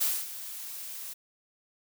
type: noise with ADSR envelope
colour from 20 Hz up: blue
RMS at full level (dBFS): -26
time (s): 0-1.14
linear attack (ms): 17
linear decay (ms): 240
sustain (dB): -14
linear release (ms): 15
effects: none